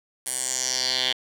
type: tone with band-pass filter sweep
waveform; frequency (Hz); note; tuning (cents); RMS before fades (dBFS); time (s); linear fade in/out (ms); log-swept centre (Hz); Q
10% pulse; 128.4; C3; -32; -26; 0.26-1.13; 10; 10000 to 3300; 3.9
effects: none